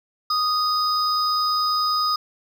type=tone pair together; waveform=triangle; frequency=1244.5 / 4995 Hz; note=D#6 / D#8; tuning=0 / +6 cents; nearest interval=2 octaves; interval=2406 cents; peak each=-19 / -22 dBFS; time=0.3-2.16 s; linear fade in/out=5 ms; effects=none